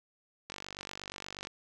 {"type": "click train", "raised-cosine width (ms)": 0.2, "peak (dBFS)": -23, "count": 48, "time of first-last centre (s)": [0.5, 1.471], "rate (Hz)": 48.4, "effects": []}